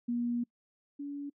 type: tone pair in turn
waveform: sine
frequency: 239.2 / 285.1 Hz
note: A#3 / C#4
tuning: +45 / +49 cents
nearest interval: minor third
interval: 304 cents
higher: second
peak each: -29 / -36 dBFS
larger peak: first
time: 0.08-0.44 / 0.99-1.3 s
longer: first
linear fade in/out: 10 ms
effects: noise-tail reverb RT60 0.1 s tail -25 dB re dry